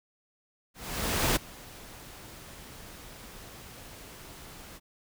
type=noise with ADSR envelope; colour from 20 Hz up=pink; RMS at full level=-25 dBFS; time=0.74-4.8 s; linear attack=620 ms; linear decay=14 ms; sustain=-22 dB; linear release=36 ms; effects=none